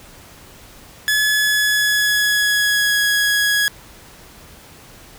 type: tone with pitch glide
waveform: sawtooth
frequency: 1708 to 1667.1 Hz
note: G#6 to G#6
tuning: +48 to +6 cents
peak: -11 dBFS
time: 1.08-3.68 s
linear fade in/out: 0 ms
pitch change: -42 cents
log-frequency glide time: 1.28-2.99 s
effects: pink hiss -43 dBFS RMS until 5.18 s